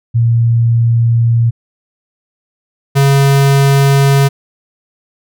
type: tone pair in turn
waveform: sine / square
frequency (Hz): 116.54 / 138.55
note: A#2 / C#3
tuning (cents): 0 / -1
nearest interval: minor third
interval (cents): 299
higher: second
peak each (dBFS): -7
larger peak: neither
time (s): 0.14-1.51 / 2.95-4.29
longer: first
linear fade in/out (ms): 20
effects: none